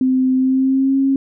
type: tone with pitch glide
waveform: sine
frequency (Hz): 259 to 270.9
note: C4 to C#4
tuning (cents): -17 to -40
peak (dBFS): -12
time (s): 0.01-1.16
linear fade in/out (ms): 2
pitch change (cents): +77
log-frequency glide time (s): 0.35-0.98
effects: none